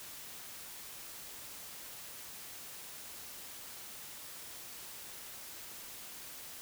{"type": "silence", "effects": ["white hiss -48 dBFS RMS until 6.61 s"]}